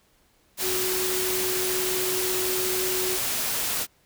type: tone in noise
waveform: sine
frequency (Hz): 370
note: F#4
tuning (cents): 0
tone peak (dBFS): -28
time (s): 0.61-3.19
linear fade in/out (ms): 50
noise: white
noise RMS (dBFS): -27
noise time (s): 0.57-3.87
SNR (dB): -4
effects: pink hiss -63 dBFS RMS until 4.05 s